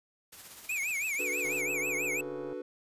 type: noise with tremolo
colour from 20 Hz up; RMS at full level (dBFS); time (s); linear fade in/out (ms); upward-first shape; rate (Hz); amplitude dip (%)
white; -47; 0.32-1.62; 10; sine; 16; 40
type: tone with vibrato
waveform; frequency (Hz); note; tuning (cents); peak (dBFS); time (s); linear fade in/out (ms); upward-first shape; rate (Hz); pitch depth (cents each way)
square; 2373; D7; +17; -31; 0.69-2.21; 5; triangle; 6.1; 200
type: chord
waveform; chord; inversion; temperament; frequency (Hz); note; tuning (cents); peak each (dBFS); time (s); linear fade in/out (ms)
triangle; B minor seventh; first; equal; 293.7 / 370 / 440 / 493.9; D4 / F#4 / A4 / B4; 0 / 0 / 0 / 0; -41 / -39 / -41 / -38; 1.19-2.62; 5
type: click train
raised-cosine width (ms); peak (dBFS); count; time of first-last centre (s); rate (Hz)
1; -35; 151; 1.45-2.529; 139
effects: resampled to 32000 Hz